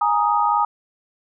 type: chord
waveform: sine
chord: Ab suspended second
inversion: none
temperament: just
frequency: 830.6 / 934.4 / 1245.9 Hz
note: Ab5 / Bb5 / Eb6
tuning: 0 / +4 / +2 cents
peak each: -20 dBFS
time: 0.01-0.65 s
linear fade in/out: 5 ms
effects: none

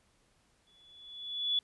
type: tone with exponential growth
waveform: sine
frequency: 3426 Hz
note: A7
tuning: 47 cents flat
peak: -25 dBFS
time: 0.67-1.59 s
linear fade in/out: 2 ms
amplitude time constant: 200 ms
effects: pink hiss -70 dBFS RMS until 1.63 s + resampled to 24000 Hz

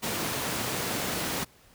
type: high-pass noise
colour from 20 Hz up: pink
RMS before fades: -31 dBFS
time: 0.02-1.45 s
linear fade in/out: 20 ms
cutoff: 120 Hz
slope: 12 dB/octave
effects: pink hiss -58 dBFS RMS until 1.74 s

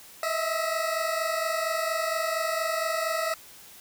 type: tone pair together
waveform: 20% pulse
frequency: 635 / 659.3 Hz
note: D#5 / E5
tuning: +35 / 0 cents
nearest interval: minor second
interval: 65 cents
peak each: -24 dBFS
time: 0.23-3.34 s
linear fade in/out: 2 ms
effects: white hiss -49 dBFS RMS until 3.8 s

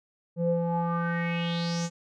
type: tone with low-pass filter sweep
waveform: square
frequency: 170 Hz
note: F3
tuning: 46 cents flat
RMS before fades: -28 dBFS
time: 0.36-1.9 s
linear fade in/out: 50 ms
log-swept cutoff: 400 to 7100 Hz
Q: 5.2
effects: none

